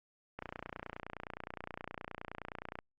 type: click train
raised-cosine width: 0.5 ms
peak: -26 dBFS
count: 72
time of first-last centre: 0.39-2.789 s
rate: 29.6 Hz
effects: Opus 48 kbps